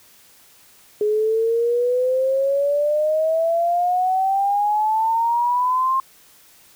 sine exponential sweep, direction up, 417.4 to 1067 Hz, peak -16 dBFS, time 1.01-6 s, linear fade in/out 2 ms, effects white hiss -51 dBFS RMS until 6.75 s

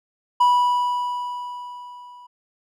triangle tone with level ramp, 981 Hz, B5, 12 cents flat, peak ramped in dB -10 to -40 dBFS, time 0.4-2.27 s, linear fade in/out 10 ms, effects none

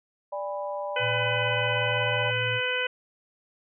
sine chord, G# diminished, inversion second, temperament equal with one note detuned, 587.3 / 813.5 / 987.8 Hz, D5 / G#5 / B5, 0 / -36 / 0 cents, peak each -31 / -36 / -36 dBFS, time 0.32-2.31 s, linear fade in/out 10 ms
harmonic tone, 502 Hz, B4, 28 cents sharp, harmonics 1 / 2 / 3 / 4 / 5 / 6, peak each -31 / -38 / -30 / -34 / -31 / -32 dBFS, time 0.96-2.87 s, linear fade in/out 5 ms
sine tone with vibrato, 116.54 Hz, A#2, in tune, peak -31 dBFS, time 0.99-2.61 s, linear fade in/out 50 ms, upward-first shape sine, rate 6.4 Hz, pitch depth 9 cents each way
effects none

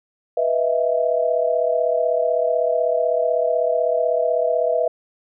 sine tone cluster, 490.6 / 632 / 668 Hz, B4 / D#5 / E5, -12 / +27 / +23 cents, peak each -21 dBFS, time 0.37-4.88 s, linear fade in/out 5 ms, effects none

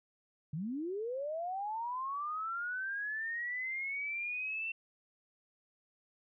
sine linear sweep, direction up, 139 to 2700 Hz, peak -35 dBFS, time 0.53-4.72 s, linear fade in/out 5 ms, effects none

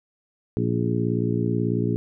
harmonic tone with a mistuned harmonic, 58.27 Hz, A#1, in tune, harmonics 2 / 3 / 4 / 5 / 6 / 7, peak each -25 / -27 / -28 / -29 / -30 / -30 dBFS, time 0.57-1.96 s, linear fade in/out 0 ms, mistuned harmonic 7, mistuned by +33 cents, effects none

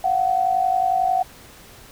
sine tone pair together, 700 / 751.1 Hz, F5 / F#5, +4 / +26 cents, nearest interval minor second, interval 122 cents, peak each -22 / -18 dBFS, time 0.04-1.23 s, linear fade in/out 5 ms, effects pink hiss -45 dBFS RMS until 1.91 s

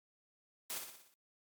white noise with echo, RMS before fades -41 dBFS, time 0.7-0.78 s, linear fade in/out 0 ms, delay 60 ms, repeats 6, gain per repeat -5 dB, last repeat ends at 1.14 s, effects high-pass 200 Hz 12 dB/octave + Opus 48 kbps

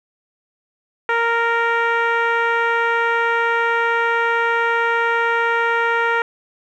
10% pulse tone with low-pass filter, 464.5 Hz, A#4, 6 cents flat, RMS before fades -18 dBFS, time 1.09-6.22 s, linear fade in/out 2 ms, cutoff 1700 Hz, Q 1.4, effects none

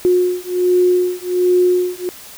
sine beating tone pair, 360 / 361.3 Hz, F#4 / F#4, -47 / -41 cents, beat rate 1.3 Hz, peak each -15 dBFS, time 0.05-2.09 s, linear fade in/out 0 ms, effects white hiss -37 dBFS RMS until 2.37 s

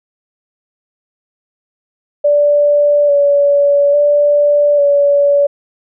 sine tone with vibrato, 577 Hz, D5, 31 cents flat, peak -7 dBFS, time 2.24-5.47 s, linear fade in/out 10 ms, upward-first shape square, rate 0.59 Hz, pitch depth 19 cents each way, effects none

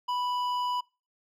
sine tone with hard clipping, 987.8 Hz, B5, in tune, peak -29 dBFS, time 0.08-0.81 s, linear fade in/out 10 ms, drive 9 dB, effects noise-tail reverb RT60 0.3 s tail -24 dB re dry

